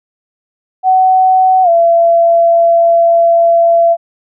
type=tone with pitch glide; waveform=sine; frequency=750 to 675.9 Hz; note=F#5 to E5; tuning=+23 to +43 cents; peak=-5 dBFS; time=0.83-3.97 s; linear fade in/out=50 ms; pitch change=-180 cents; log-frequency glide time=1.63-1.69 s; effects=none